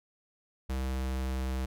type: tone with pitch glide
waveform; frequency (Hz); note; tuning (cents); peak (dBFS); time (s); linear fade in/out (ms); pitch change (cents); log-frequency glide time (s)
square; 65.41 to 64.92; C2 to C2; 0 to -13; -31; 0.69-1.66; 10; -13; 0.82-1.52
effects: none